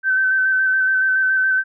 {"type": "tone with vibrato", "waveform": "sine", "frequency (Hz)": 1537, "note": "G6", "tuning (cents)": -35, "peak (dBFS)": -14, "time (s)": [0.03, 1.64], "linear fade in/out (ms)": 50, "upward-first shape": "square", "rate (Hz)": 7.1, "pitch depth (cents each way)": 17, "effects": []}